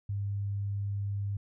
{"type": "tone", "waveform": "sine", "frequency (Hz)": 100.5, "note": "G2", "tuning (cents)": 44, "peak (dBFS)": -30, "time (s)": [0.09, 1.37], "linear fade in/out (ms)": 5, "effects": []}